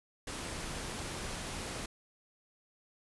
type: noise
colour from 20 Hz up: pink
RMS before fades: -40 dBFS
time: 0.27-1.86 s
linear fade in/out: 5 ms
effects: resampled to 24000 Hz